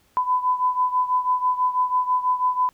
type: beating tone pair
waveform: sine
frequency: 1002 / 1008.1 Hz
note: B5 / B5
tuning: +25 / +35 cents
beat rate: 6.1 Hz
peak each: -20 / -24 dBFS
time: 0.17-2.69 s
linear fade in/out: 0 ms
effects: pink hiss -61 dBFS RMS until 2.73 s